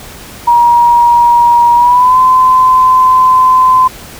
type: tone with pitch glide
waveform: sine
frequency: 951 to 1025.2 Hz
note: A#5 to C6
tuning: +34 to -36 cents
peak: -3 dBFS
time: 0.47-3.88 s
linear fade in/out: 10 ms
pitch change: +130 cents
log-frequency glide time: 1.75-2.18 s
effects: pink hiss -30 dBFS RMS until 4.19 s